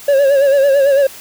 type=tone with vibrato; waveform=triangle; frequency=554.4 Hz; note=C#5; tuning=in tune; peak=-6 dBFS; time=0.08-1.07 s; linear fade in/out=5 ms; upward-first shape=sine; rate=9 Hz; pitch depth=63 cents each way; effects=white hiss -35 dBFS RMS until 1.2 s